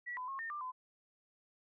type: tone with pitch steps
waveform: sine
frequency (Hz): 1940 / 1008 / 1083 / 1821 / 1187 / 1018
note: B6 / B5 / C#6 / A#6 / D6 / C6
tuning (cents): -31 / +35 / -41 / -41 / +18 / -48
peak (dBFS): -39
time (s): 0.06-0.72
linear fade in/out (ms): 20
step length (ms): 110
effects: none